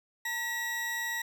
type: tone pair together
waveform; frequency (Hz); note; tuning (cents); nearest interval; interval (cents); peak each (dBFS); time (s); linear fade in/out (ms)
40% pulse; 907 / 1921.9; A#5 / B6; -48 / -48; octave + minor second; 1300; -40 / -31; 0.25-1.22; 5
effects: none